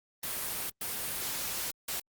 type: noise bursts at uneven times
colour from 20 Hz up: white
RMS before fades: -35 dBFS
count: 3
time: 0.23-0.7 / 0.81-1.71 / 1.88-2 s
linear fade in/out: 5 ms
effects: Opus 32 kbps